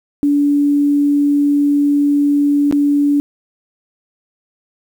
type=tone with dropouts; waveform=sine; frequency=287.9 Hz; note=D4; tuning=34 cents flat; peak=-10 dBFS; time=0.23-3.2 s; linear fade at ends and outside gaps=0 ms; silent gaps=2.712-2.725 s; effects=7-bit